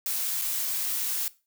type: noise with dropouts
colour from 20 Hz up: blue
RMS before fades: -29 dBFS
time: 0.06-1.28 s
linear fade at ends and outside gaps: 1 ms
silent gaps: 0.415-0.419 s
effects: noise-tail reverb RT60 0.3 s tail -19 dB re dry